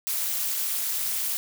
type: noise with amplitude modulation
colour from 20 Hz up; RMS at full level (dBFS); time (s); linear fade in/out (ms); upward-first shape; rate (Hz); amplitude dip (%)
blue; -24; 0.07-1.37; 0; sine; 246; 85
effects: none